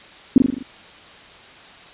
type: tone with echo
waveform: sine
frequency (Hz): 261.2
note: C4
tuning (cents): -3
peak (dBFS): -4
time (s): 0.36-0.38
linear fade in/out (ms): 2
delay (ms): 41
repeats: 6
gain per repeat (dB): -4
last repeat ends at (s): 0.626
effects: white hiss -43 dBFS RMS until 1.93 s + resampled to 8000 Hz